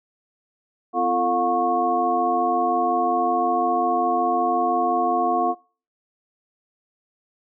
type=tone cluster; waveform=sine; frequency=256.1 / 341.6 / 446.1 / 715 / 1099 Hz; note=C4 / F4 / A4 / F5 / C#6; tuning=-37 / -38 / +24 / +41 / -15 cents; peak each=-29 / -27 / -29 / -21 / -25 dBFS; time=0.93-5.55 s; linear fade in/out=50 ms; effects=noise-tail reverb RT60 0.4 s tail -24 dB re dry